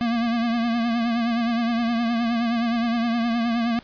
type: tone with vibrato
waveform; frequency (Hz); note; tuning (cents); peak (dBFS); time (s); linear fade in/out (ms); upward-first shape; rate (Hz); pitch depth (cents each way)
square; 233.1; A#3; 0; -21; 0.01-3.79; 0; triangle; 9.6; 64
effects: pink hiss -49 dBFS RMS until 3.83 s + resampled to 11025 Hz